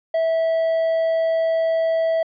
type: tone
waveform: triangle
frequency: 653 Hz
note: E5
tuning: 17 cents flat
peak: -15 dBFS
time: 0.14-2.23 s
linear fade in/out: 5 ms
effects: resampled to 11025 Hz